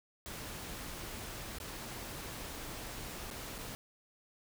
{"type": "noise with dropouts", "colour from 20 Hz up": "pink", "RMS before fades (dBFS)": -44, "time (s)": [0.26, 3.75], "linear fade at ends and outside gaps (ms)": 0, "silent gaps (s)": [[1.585, 1.601], [3.303, 3.311], [3.582, 3.586]], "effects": []}